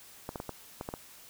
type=clicks; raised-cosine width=1 ms; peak=-22 dBFS; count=7; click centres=0.291 / 0.358 / 0.401 / 0.493 / 0.811 / 0.889 / 0.939 s; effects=white hiss -53 dBFS RMS until 1.29 s